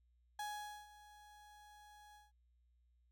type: tone with ADSR envelope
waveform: 35% pulse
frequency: 835 Hz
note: G#5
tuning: 9 cents sharp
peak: -39 dBFS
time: 0.39-2.32 s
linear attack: 4 ms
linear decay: 470 ms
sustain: -18 dB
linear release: 170 ms
effects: added 60 Hz sine -70 dBFS peak until 3.11 s